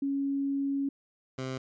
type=tone pair in turn; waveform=sine / 15% pulse; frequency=277.2 / 130.82 Hz; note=C#4 / C3; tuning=0 / 0 cents; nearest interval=octave + minor second; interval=1300 cents; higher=first; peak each=-27 dBFS; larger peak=neither; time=0.02-0.89 / 1.38-1.58 s; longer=first; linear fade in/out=5 ms; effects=resampled to 16000 Hz